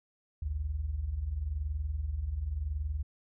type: tone pair together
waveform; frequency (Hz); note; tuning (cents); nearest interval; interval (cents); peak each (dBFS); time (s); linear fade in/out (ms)
sine; 55.21 / 76.1; A1 / D#2; +7 / -38; tritone; 555; -37 / -32; 0.42-3.03; 5
effects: none